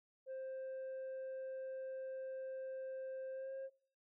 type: tone with pitch glide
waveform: sine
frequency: 526 to 535.2 Hz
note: C5 to C5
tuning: +9 to +39 cents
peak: -40 dBFS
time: 0.26-3.7 s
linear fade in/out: 50 ms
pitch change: +30 cents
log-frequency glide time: 3.32-3.53 s
effects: noise-tail reverb RT60 0.5 s tail -23 dB re dry + tanh soft clip ceiling -42 dBFS